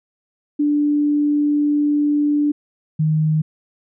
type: tone pair in turn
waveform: sine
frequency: 293.7 / 155.58 Hz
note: D4 / D#3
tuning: 0 / 0 cents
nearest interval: major seventh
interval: 1100 cents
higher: first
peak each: -14 dBFS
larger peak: neither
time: 0.59-2.52 / 2.99-3.42 s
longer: first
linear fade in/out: 10 ms
effects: none